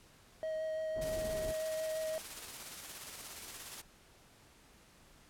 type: tone with vibrato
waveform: triangle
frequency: 632 Hz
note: D#5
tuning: 27 cents sharp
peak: -33 dBFS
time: 0.43-2.18 s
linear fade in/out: 0 ms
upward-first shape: sine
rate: 5.9 Hz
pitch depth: 9 cents each way
type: low-pass noise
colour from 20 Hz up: pink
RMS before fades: -44 dBFS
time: 0.95-1.53 s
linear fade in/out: 20 ms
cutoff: 600 Hz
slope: 12 dB/octave
type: noise with tremolo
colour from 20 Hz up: white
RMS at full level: -45 dBFS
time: 1.01-3.82 s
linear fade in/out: 10 ms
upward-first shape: square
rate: 17 Hz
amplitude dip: 30%
effects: pink hiss -62 dBFS RMS until 5.29 s + low-pass 12000 Hz 12 dB/octave